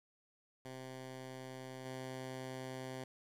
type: tone with level steps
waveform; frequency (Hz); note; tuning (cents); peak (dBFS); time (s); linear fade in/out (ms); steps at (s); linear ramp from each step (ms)
10% pulse; 130; C3; -11; -38 / -35; 0.65-3.04; 2; 1.85; 10
effects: low-pass 12000 Hz 12 dB/octave + 11-bit